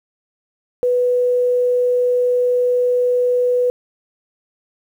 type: tone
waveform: sine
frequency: 493.9 Hz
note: B4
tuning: in tune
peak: -13 dBFS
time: 0.83-3.7 s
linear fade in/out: 0 ms
effects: 8-bit